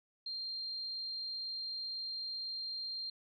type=tone; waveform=sine; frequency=4186 Hz; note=C8; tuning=in tune; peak=-38 dBFS; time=0.26-3.1 s; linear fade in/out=5 ms; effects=none